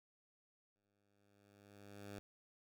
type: tone with exponential growth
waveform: 10% pulse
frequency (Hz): 101.3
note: G#2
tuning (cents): -43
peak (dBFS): -39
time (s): 0.76-2.19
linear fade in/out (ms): 0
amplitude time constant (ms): 310
effects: none